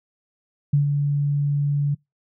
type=tone with ADSR envelope; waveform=sine; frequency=143.8 Hz; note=D3; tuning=36 cents flat; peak=-13 dBFS; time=0.73-1.95 s; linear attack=7 ms; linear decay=120 ms; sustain=-5 dB; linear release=13 ms; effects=noise-tail reverb RT60 0.2 s tail -26 dB re dry